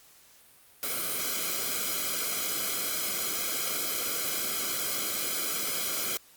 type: noise with comb filter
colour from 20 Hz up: white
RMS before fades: -31 dBFS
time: 0.83-6.17 s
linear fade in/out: 0 ms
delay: 1.1 ms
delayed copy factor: -0.9
effects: white hiss -57 dBFS RMS until 6.36 s + Opus 48 kbps